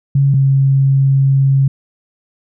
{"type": "tone pair in turn", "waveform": "sine", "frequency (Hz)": [138.59, 136.13], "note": ["C#3", "C#3"], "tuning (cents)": [0, -31], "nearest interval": "unison", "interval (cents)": 31, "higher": "first", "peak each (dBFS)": -8, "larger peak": "neither", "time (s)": [[0.15, 0.34], [0.34, 1.68]], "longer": "second", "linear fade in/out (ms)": 5, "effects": []}